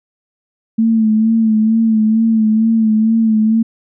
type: tone with vibrato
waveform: sine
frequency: 221.3 Hz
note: A3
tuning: 10 cents sharp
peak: -9 dBFS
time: 0.78-3.63 s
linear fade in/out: 10 ms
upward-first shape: sine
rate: 2.2 Hz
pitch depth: 42 cents each way
effects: none